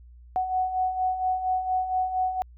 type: beating tone pair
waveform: sine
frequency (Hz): 740 / 744.3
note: F#5 / F#5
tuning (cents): 0 / +10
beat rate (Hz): 4.3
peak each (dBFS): -31 / -24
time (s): 0.36-2.42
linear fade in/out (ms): 0
effects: added 60 Hz sine -46 dBFS peak until 2.57 s